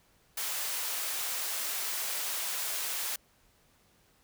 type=high-pass noise; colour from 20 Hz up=white; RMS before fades=-34 dBFS; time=0.37-3.16 s; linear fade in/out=5 ms; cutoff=570 Hz; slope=12 dB/octave; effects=pink hiss -66 dBFS RMS until 4.23 s